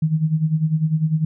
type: tone with tremolo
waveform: sine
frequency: 157.2 Hz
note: D#3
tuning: 18 cents sharp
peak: -13 dBFS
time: 0.02-1.25 s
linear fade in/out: 5 ms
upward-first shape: sine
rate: 10 Hz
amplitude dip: 75%
effects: none